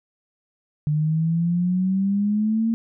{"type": "exponential sweep", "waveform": "sine", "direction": "up", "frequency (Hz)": [148.8, 229.9], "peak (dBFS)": -18, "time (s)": [0.87, 2.74], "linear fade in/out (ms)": 0, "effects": []}